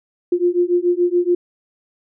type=beating tone pair; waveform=sine; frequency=349.2 / 356.2 Hz; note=F4 / F4; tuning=0 / +34 cents; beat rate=7 Hz; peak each=-17 / -17 dBFS; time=0.32-1.35 s; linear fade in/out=5 ms; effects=none